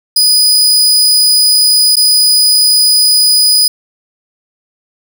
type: tone with dropouts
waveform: sawtooth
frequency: 4967 Hz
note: D#8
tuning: 4 cents flat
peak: -3 dBFS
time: 0.16-3.68 s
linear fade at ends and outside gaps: 5 ms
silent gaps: 1.957-1.967 s
effects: none